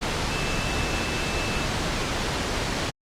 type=tone in noise; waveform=sine; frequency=2637 Hz; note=E7; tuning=in tune; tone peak=-34 dBFS; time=0.29-1.66 s; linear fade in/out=20 ms; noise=pink; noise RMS=-26 dBFS; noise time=0.01-2.91 s; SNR=-11 dB; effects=low-pass 6000 Hz 12 dB/octave + Opus 48 kbps